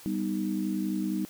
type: chord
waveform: sine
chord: G augmented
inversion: none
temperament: equal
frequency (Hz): 196 / 246.9 / 311.1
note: G3 / B3 / D#4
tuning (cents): 0 / 0 / 0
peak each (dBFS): -30 / -35 / -31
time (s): 0.06-1.25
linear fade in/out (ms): 0
effects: white hiss -50 dBFS RMS until 1.29 s